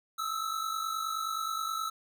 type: tone pair together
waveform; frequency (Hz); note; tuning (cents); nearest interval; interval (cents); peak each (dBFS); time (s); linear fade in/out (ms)
square; 1274 / 1323.5; D#6 / E6; +41 / +7; minor second; 66; -37 / -34; 0.18-1.9; 10
effects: none